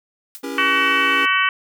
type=noise with exponential decay; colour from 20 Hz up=blue; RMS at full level=-31 dBFS; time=0.35-0.45 s; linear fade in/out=0 ms; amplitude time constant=21 ms
type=chord; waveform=square; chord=C# diminished seventh; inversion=none; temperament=just; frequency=277.2 / 332.6 / 399.1 / 479 Hz; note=C#4 / E4 / G4 / Bb4; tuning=0 / +16 / +31 / +47 cents; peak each=-29 / -35 / -33 / -33 dBFS; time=0.43-1.26 s; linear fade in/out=10 ms
type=harmonic tone; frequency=377.6 Hz; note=F#4; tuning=35 cents sharp; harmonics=3 / 4 / 5 / 6 / 7 / 8; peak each=-20 / -21 / -22 / -23 / -23 / -24 dBFS; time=0.58-1.49 s; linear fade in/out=2 ms
effects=none